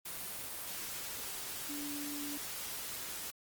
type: tone in noise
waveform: sine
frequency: 290.1 Hz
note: D4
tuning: 21 cents flat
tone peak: -41 dBFS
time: 1.69-2.38 s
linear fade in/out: 10 ms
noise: white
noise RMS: -42 dBFS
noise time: 0.05-3.31 s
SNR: -2 dB
effects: Opus 24 kbps